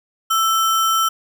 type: tone with sample-and-hold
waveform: sine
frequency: 1325 Hz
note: E6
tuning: 9 cents sharp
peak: -14 dBFS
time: 0.3-1.09 s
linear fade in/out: 10 ms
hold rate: 4410 Hz
effects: none

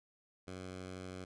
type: tone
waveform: 10% pulse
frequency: 92.5 Hz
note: F#2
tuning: in tune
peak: -36 dBFS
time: 0.47-1.25 s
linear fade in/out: 10 ms
effects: resampled to 22050 Hz

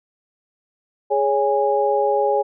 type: tone cluster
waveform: sine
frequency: 416 / 559 / 823 Hz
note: G#4 / C#5 / G#5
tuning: +3 / +14 / -16 cents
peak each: -20 dBFS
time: 1.1-2.43 s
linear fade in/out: 20 ms
effects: none

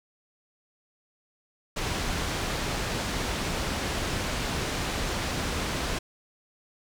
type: low-pass noise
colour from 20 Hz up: pink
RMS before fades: -30 dBFS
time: 1.76-5.99 s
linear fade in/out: 10 ms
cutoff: 6800 Hz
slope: 12 dB/octave
effects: none

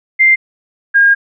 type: tone pair in turn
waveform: sine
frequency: 2093 / 1621.2 Hz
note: C7 / G#6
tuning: 0 / -42 cents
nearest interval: major third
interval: 442 cents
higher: first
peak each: -5 dBFS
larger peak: neither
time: 0.19-0.36 / 0.94-1.15 s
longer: second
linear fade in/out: 20 ms
effects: none

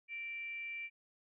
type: tone with frequency modulation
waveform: sine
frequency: 2343 Hz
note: D7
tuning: 5 cents flat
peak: -40 dBFS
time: 0.08-0.9 s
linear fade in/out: 50 ms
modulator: 493 Hz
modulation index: 0.26
effects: none

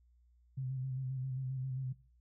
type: tone with vibrato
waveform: sine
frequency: 130.81 Hz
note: C3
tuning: in tune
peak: -35 dBFS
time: 0.57-1.93 s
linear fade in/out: 10 ms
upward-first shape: square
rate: 7.5 Hz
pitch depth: 32 cents each way
effects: noise-tail reverb RT60 0.4 s tail -19 dB re dry + added 60 Hz sine -64 dBFS peak until 2.2 s

